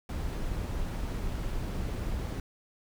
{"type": "noise", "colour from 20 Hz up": "brown", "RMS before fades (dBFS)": -33, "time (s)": [0.09, 2.4], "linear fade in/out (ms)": 2, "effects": []}